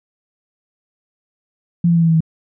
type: tone with pitch steps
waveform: sine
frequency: 171.7 / 169.43 / 167.2 / 164.99 / 162.81 / 160.67 Hz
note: F3 / E3 / E3 / E3 / E3 / E3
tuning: -29 / +48 / +25 / +2 / -21 / -44 cents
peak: -10 dBFS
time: 1.84-2.206 s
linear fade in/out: 5 ms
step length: 61 ms
effects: none